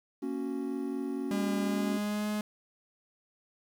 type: chord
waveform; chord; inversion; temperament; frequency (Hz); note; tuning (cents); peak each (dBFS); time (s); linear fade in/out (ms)
triangle; F# major; first; equal; 233.1 / 277.2 / 370; A#3 / C#4 / F#4; 0 / 0 / 0; -36 / -32 / -36; 0.22-1.98; 10
type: tone with pitch glide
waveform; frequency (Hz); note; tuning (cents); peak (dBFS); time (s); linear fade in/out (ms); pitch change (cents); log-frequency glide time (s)
45% pulse; 202.4 to 210.6; G#3 to G#3; -44 to +24; -30; 1.31-2.41; 2; +68; 1.62-2.28
effects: 10-bit